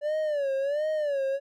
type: tone with vibrato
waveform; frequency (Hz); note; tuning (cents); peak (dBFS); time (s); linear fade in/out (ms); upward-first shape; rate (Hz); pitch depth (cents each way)
triangle; 579; D5; -25; -23; 0.01-1.4; 50; sine; 1.4; 130
effects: none